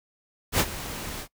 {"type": "noise with ADSR envelope", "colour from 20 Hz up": "pink", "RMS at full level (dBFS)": -20, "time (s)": [0.52, 1.28], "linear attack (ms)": 74, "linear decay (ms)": 56, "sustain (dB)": -15, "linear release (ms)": 78, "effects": ["noise-tail reverb RT60 0.1 s tail -22 dB re dry"]}